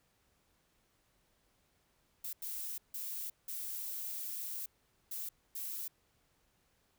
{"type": "noise bursts at uneven times", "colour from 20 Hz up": "violet", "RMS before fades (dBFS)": -41, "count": 6, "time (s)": [[2.24, 2.33], [2.42, 2.78], [2.94, 3.3], [3.48, 4.66], [5.11, 5.29], [5.55, 5.88]], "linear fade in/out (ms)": 5, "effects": ["pink hiss -74 dBFS RMS until 6.98 s"]}